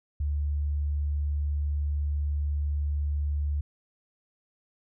sine tone, 73 Hz, D2, 10 cents flat, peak -25 dBFS, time 0.2-3.61 s, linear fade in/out 5 ms, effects none

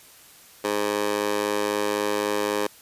15% pulse tone with high-pass filter, 103.83 Hz, G#2, in tune, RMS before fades -25 dBFS, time 0.64-2.67 s, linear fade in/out 5 ms, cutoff 490 Hz, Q 1.7, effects white hiss -50 dBFS RMS until 2.81 s + resampled to 32000 Hz

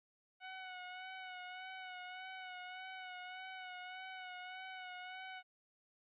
15% pulse tone with vibrato, 740 Hz, F#5, in tune, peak -40 dBFS, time 0.4-5.43 s, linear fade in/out 50 ms, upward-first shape sine, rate 1.7 Hz, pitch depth 34 cents each way, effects resampled to 8000 Hz

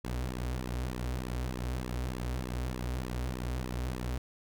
sawtooth tone with flanger, 62.3 Hz, B1, 16 cents sharp, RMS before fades -35 dBFS, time 0.04-4.18 s, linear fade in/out 5 ms, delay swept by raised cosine 1.3 to 6 ms, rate 3.3 Hz, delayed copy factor -0.8, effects none

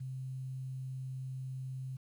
sine tone with quantisation, 130.81 Hz, C3, in tune, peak -38 dBFS, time 0-1.97 s, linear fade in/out 10 ms, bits 11, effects none

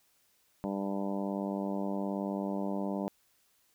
harmonic tone, 98.8 Hz, G2, 14 cents sharp, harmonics 2 / 3 / 4 / 5 / 6 / 7 / 8 / 9 / 10, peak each -34 / -38 / -42 / -44 / -40 / -45 / -48 / -45 / -50 dBFS, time 0.64-3.08 s, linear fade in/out 0 ms, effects white hiss -70 dBFS RMS until 3.74 s

